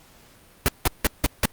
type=noise bursts; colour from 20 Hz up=pink; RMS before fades=-18 dBFS; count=5; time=0.66-1.455 s; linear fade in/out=0 ms; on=23 ms; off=170 ms; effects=pink hiss -53 dBFS RMS until 1.52 s + Opus 48 kbps